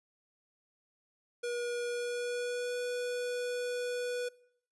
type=tone with pitch glide; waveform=square; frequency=481 to 490.8 Hz; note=B4 to B4; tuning=-46 to -11 cents; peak=-34 dBFS; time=1.43-4.29 s; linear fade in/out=10 ms; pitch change=+35 cents; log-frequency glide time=1.88-2.75 s; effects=noise-tail reverb RT60 0.7 s tail -23 dB re dry + resampled to 24000 Hz